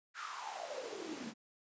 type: noise with high-pass filter sweep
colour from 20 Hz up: pink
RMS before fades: -44 dBFS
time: 0.14-1.34 s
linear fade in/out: 50 ms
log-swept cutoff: 1500 to 210 Hz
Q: 7.8
effects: resampled to 16000 Hz